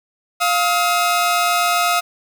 sawtooth tone pair together, 700.6 / 1273 Hz, F5 / D#6, +5 / +39 cents, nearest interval minor seventh, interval 1034 cents, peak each -14 dBFS, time 0.4-2.01 s, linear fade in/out 20 ms, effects 8-bit

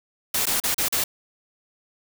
white noise with dropouts, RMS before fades -23 dBFS, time 0.34-1.04 s, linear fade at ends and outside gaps 5 ms, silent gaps 0.456-0.467 / 0.601-0.637 / 0.745-0.78 / 0.885-0.924 s, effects none

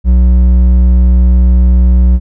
sine tone with hard clipping, 61.6 Hz, B1, 4 cents flat, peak -5 dBFS, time 0.04-2.2 s, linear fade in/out 50 ms, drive 6 dB, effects none

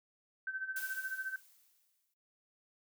sine tone with tremolo, 1542 Hz, G6, 29 cents flat, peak -34 dBFS, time 0.47-1.36 s, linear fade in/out 2 ms, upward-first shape sine, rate 14 Hz, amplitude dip 70%
blue noise with exponential decay, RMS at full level -43 dBFS, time 0.76-2.14 s, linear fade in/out 5 ms, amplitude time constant 300 ms
effects noise-tail reverb RT60 0.2 s tail -18 dB re dry

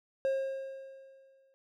triangle tone with exponential decay, 537 Hz, C5, 45 cents sharp, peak -24 dBFS, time 0.25-1.54 s, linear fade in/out 0 ms, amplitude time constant 280 ms, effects none

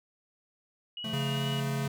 sine tone with vibrato, 2896 Hz, F#7, 38 cents flat, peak -36 dBFS, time 0.97-1.6 s, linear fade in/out 2 ms, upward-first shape sine, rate 2.4 Hz, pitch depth 20 cents each way
square chord, Db augmented, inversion none, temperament equal with one note detuned, 138.59 / 172.51 / 220 Hz, Db3 / F3 / A3, 0 / -21 / 0 cents, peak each -43 / -43 / -37 dBFS, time 1.04-1.87 s, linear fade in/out 5 ms
square tone, 138.59 Hz, C#3, in tune, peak -29 dBFS, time 1.13-1.88 s, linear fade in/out 5 ms
effects none

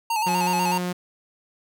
square tone with vibrato, 889 Hz, A5, 18 cents sharp, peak -22 dBFS, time 0.1-0.78 s, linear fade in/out 5 ms, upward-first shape square, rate 8.1 Hz, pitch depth 63 cents each way
sawtooth tone, 179.2 Hz, F3, 45 cents sharp, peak -21 dBFS, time 0.26-0.93 s, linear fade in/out 10 ms
effects none

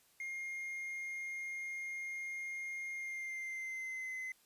triangle tone with pitch glide, 2128 to 2046 Hz, C7 to C7, +29 to -39 cents, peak -38 dBFS, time 0.2-4.32 s, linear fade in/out 2 ms, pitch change -68 cents, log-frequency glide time 2.93-4.15 s, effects white hiss -69 dBFS RMS until 4.45 s + resampled to 32000 Hz

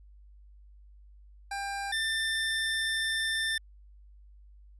25% pulse tone pair in turn, 796 / 1787 Hz, G5 / A6, +26 / +26 cents, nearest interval octave + major second, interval 1400 cents, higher second, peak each -29 / -24 dBFS, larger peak second, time 1.51-1.92 / 1.92-3.58 s, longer second, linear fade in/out 5 ms, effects added 50 Hz sine -51 dBFS peak until 4.79 s + resampled to 24000 Hz

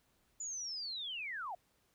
sine linear sweep, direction down, 7040 to 657 Hz, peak -39 dBFS, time 0.4-1.55 s, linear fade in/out 5 ms, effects pink hiss -74 dBFS RMS until 1.94 s

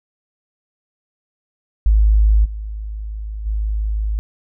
sine tone with level steps, 52.9 Hz, G#1, 33 cents sharp, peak -9 / -24 / -17 dBFS, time 1.86-4.19 s, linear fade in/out 0 ms, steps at 2.44 / 3.45 s, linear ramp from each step 20 ms, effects none

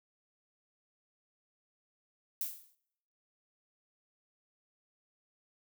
violet noise with exponential decay, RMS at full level -33 dBFS, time 2.41-2.75 s, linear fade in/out 1 ms, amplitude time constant 72 ms, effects noise-tail reverb RT60 0.8 s tail -24 dB re dry

